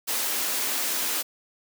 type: high-pass noise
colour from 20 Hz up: white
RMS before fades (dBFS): -27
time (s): 0.07-1.23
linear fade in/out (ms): 20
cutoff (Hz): 220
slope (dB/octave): 48
effects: none